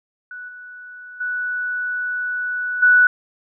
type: tone with level steps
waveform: sine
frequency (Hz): 1479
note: F#6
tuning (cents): -1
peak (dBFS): -31 / -35 / -21 / -9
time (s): 0.31-3.07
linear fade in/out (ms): 2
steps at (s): 0.48 / 1.2 / 2.82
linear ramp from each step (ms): 10
effects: none